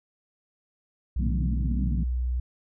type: tone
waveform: sine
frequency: 61.74 Hz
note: B1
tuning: in tune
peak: -24 dBFS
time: 1.16-2.4 s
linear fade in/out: 5 ms
type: band-pass noise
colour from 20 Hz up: pink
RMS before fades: -30 dBFS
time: 1.19-2.04 s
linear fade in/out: 5 ms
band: 110 to 250 Hz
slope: 48 dB/octave
effects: none